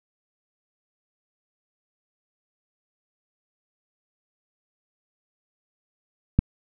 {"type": "click", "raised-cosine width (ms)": 5, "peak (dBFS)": -4, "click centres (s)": 6.39, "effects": []}